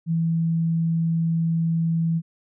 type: tone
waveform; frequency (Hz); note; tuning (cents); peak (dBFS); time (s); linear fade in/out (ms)
sine; 164.81; E3; 0; -19; 0.06-2.22; 50
effects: none